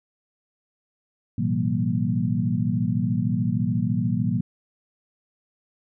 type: tone cluster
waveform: sine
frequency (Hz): 111.9 / 125.7 / 165.8 / 192.3 / 235.6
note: A2 / B2 / E3 / G3 / A#3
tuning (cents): +30 / +31 / +10 / -33 / +19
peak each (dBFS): -27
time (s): 1.38-4.41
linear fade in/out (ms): 5
effects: none